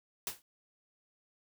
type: noise with exponential decay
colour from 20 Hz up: white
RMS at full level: -33 dBFS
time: 0.27-0.42 s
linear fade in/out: 1 ms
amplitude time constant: 32 ms
effects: none